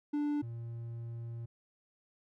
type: tone pair in turn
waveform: triangle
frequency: 293.7 / 116.55 Hz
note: D4 / A#2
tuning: 0 / 0 cents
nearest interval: octave + major third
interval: 1600 cents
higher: first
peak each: -28 / -37 dBFS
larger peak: first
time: 0.13-0.42 / 0.42-1.46 s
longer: second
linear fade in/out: 10 ms
effects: none